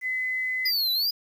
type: tone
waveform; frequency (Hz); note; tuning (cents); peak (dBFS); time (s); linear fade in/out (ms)
sine; 2026; B6; +44; -25; 0.01-0.72; 50
type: exponential two-way sweep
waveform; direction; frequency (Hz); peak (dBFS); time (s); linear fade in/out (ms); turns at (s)
square; down then up; 4982 to 3929 to 4982; -23; 0.65-1.11; 10; 0.92
effects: 9-bit